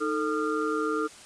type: tone cluster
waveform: sine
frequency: 311.2 / 443.1 / 1217 / 1382 Hz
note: D#4 / A4 / D#6 / F6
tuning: 0 / +12 / -39 / -19 cents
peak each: -30 / -29 / -32 / -33 dBFS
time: 0-1.08 s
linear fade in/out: 20 ms
effects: white hiss -48 dBFS RMS until 1.25 s + resampled to 22050 Hz